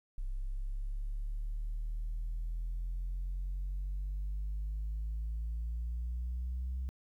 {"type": "exponential sweep", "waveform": "sine", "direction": "up", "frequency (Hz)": [32.36, 64.5], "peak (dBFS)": -32, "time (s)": [0.18, 6.89], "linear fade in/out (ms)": 0, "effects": ["tanh soft clip ceiling -32 dBFS", "12-bit"]}